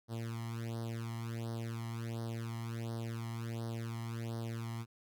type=tone with flanger; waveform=sawtooth; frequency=115 Hz; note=A#2; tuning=23 cents flat; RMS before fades=-40 dBFS; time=0.08-4.86 s; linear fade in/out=50 ms; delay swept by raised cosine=0.2 to 0.99 ms; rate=1.4 Hz; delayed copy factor=+1; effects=none